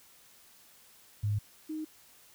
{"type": "tone pair in turn", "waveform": "sine", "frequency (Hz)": [103.83, 311.1], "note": ["G#2", "D#4"], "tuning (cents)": [0, 0], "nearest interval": "octave + perfect fifth", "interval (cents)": 1900, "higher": "second", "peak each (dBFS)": [-27, -34], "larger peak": "first", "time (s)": [[1.23, 1.39], [1.69, 1.85]], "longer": "neither", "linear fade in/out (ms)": 10, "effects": ["white hiss -59 dBFS RMS until 2.34 s"]}